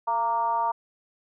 sine tone with frequency modulation, 927 Hz, A#5, 10 cents flat, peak -22 dBFS, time 0.07-0.72 s, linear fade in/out 10 ms, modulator 242 Hz, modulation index 0.75, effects none

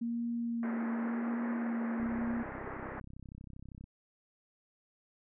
sine tone with vibrato, 233.1 Hz, A#3, in tune, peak -32 dBFS, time 0.01-2.43 s, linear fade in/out 10 ms, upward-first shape sine, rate 0.9 Hz, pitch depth 17 cents each way
pink band-pass noise, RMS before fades -43 dBFS, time 0.63-3 s, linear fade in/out 2 ms, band 220 to 2000 Hz, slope 48 dB/octave
click train, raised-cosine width 5 ms, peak -36 dBFS, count 61, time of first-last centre 2-3.84 s, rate 32.6 Hz
effects none

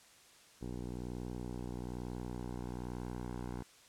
10% pulse tone with low-pass filter sweep, 61.1 Hz, B1, 18 cents flat, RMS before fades -42 dBFS, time 0.61-3.63 s, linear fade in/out 10 ms, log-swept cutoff 530 to 1200 Hz, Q 0.94, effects white hiss -61 dBFS RMS until 3.88 s + low-pass 9000 Hz 12 dB/octave

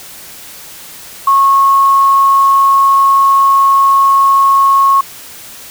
sine tone with quantisation, 1095 Hz, C#6, 22 cents flat, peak -5 dBFS, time 1.27-5.01 s, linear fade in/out 5 ms, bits 5, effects white hiss -32 dBFS RMS until 5.7 s

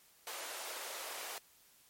pink high-pass noise, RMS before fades -44 dBFS, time 0.27-1.38 s, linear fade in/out 0 ms, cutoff 480 Hz, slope 24 dB/octave, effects white hiss -65 dBFS RMS until 1.89 s + MP3 64 kbps

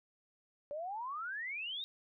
sine exponential sweep, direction up, 564 to 3800 Hz, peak -38 dBFS, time 0.71-1.84 s, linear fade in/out 0 ms, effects none

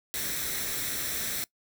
white noise with comb filter, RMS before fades -32 dBFS, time 0.14-1.44 s, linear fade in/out 0 ms, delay 0.52 ms, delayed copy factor +0.55, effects noise-tail reverb RT60 0.1 s tail -22 dB re dry

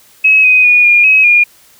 sine tone with pitch steps, 2563 / 2508 / 2454 / 2421 / 2551 / 2425 Hz, E7 / D#7 / D#7 / D#7 / D#7 / D#7, -49 / +13 / -25 / -48 / +43 / -45 cents, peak -4 dBFS, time 0.24-1.44 s, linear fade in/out 10 ms, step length 200 ms, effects white hiss -45 dBFS RMS until 1.79 s

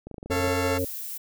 clicks, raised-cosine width 2 ms, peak -25 dBFS, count 12, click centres 0.07 / 0.113 / 0.143 / 0.182 / 0.229 / 0.26 / 0.3 / 0.333 / 0.364 / 0.402 / 0.444 / 0.478 s
harmonic tone, 90.9 Hz, F#2, 30 cents flat, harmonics 1 / 3 / 5 / 6, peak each -30 / -30 / -30 / -30 dBFS, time 0.3-0.85 s, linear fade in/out 5 ms
15% pulse chord, A augmented, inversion none, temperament just, 440 / 550 / 687.5 Hz, A4 / C#5 / E#5, 0 / -14 / -27 cents, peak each -23 / -28 / -26 dBFS, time 0.3-0.79 s, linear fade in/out 20 ms
violet noise, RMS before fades -35 dBFS, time 0.78-1.18 s, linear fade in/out 10 ms
effects none

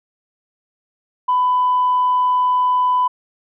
sine tone, 999 Hz, B5, 20 cents sharp, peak -12 dBFS, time 1.28-3.08 s, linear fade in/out 10 ms, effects tanh soft clip ceiling -9 dBFS

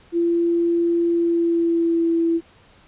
sine tone with pitch glide, 340.5 to 332.9 Hz, F4 to E4, -44 to +17 cents, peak -16 dBFS, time 0.12-2.41 s, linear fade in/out 50 ms, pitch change -39 cents, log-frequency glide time 1.09-2.1 s, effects pink hiss -52 dBFS RMS until 2.87 s + resampled to 8000 Hz

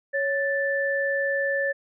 sine tone pair together, 554.4 / 1760 Hz, C#5 / A6, 0 / 0 cents, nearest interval octave + minor sixth, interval 2000 cents, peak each -25 dBFS, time 0.13-1.73 s, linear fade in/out 20 ms, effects none

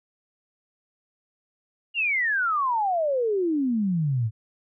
sine exponential sweep, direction down, 2877 to 104.7 Hz, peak -21 dBFS, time 1.94-4.31 s, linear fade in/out 50 ms, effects none

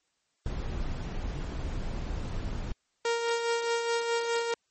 brown noise, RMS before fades -33 dBFS, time 0.46-2.72 s, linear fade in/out 2 ms
sawtooth tone with tremolo, 466.2 Hz, A#4, in tune, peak -21 dBFS, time 3.05-4.54 s, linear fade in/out 2 ms, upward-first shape sine, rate 4.8 Hz, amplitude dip 45%
effects white hiss -75 dBFS RMS until 4.7 s + MP3 32 kbps

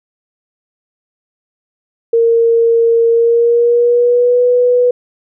sine tone with pitch glide, 461.7 to 492 Hz, A#4 to B4, -17 to -7 cents, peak -7 dBFS, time 2.13-4.91 s, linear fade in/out 5 ms, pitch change +110 cents, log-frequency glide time 3.09-4.42 s, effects none

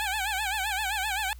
15% pulse tone with vibrato, 811 Hz, G#5, 41 cents flat, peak -21 dBFS, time 0-1.33 s, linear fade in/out 0 ms, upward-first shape sine, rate 7.7 Hz, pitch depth 140 cents each way, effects added 60 Hz sine -42 dBFS peak until 1.39 s + white hiss -59 dBFS RMS until 1.39 s

